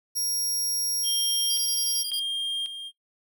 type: tone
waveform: 15% pulse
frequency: 5600 Hz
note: F8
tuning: 4 cents sharp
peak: -20 dBFS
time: 0.15-2.04 s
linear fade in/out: 20 ms
type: tone with tremolo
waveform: triangle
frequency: 3209 Hz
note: G7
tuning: 40 cents sharp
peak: -23 dBFS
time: 1.03-2.92 s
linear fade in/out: 50 ms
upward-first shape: square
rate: 0.92 Hz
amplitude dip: 60%
type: tone bursts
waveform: sawtooth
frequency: 4838 Hz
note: D#8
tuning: 49 cents flat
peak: -27 dBFS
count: 8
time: 1.5-2.197 s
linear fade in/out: 5 ms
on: 67 ms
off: 23 ms
effects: noise-tail reverb RT60 0.1 s tail -18 dB re dry